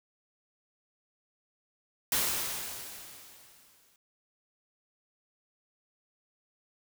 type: noise with exponential decay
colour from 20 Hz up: white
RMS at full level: -27 dBFS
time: 2.12-3.96 s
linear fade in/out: 2 ms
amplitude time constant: 400 ms
effects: none